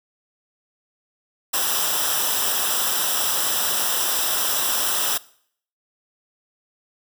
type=noise with comb filter; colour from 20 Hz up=white; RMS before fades=-22 dBFS; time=1.53-5.18 s; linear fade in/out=10 ms; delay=0.45 ms; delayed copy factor=-0.75; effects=noise-tail reverb RT60 0.6 s tail -21 dB re dry